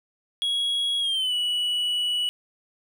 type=tone with pitch glide; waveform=triangle; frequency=3322 to 2943 Hz; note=G#7 to F#7; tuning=0 to -10 cents; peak=-21 dBFS; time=0.42-2.29 s; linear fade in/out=0 ms; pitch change=-210 cents; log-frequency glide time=1-1.34 s; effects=none